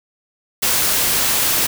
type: noise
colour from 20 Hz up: white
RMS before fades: -17 dBFS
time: 0.62-1.67 s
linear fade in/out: 10 ms
effects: none